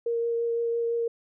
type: tone with vibrato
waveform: sine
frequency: 466.2 Hz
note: A#4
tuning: in tune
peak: -24 dBFS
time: 0.06-1.08 s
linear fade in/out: 5 ms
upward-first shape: triangle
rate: 5.9 Hz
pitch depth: 11 cents each way
effects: none